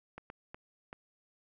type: clicks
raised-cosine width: 0.5 ms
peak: -29 dBFS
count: 4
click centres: 0.18 / 0.301 / 0.545 / 0.929 s
effects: none